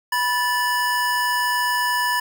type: tone pair together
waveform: square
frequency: 980 / 1746.2 Hz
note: B5 / A6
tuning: -14 / -14 cents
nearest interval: minor seventh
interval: 1000 cents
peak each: -22 / -23 dBFS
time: 0.12-2.2 s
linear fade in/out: 5 ms
effects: none